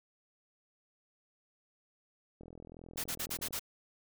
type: click train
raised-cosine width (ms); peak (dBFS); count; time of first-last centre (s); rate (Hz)
2; -37; 47; 2.41-3.508; 41.9
type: noise bursts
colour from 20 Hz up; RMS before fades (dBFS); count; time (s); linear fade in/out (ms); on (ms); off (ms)
white; -37; 6; 2.97-3.595; 10; 70; 41
effects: none